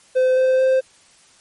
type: tone with pitch steps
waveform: triangle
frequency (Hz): 514 / 518.5 / 523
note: C5 / C5 / C5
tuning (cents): -31 / -16 / -1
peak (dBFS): -11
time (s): 0.15-0.81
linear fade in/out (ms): 20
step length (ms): 220
effects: white hiss -52 dBFS RMS until 1.4 s + MP3 48 kbps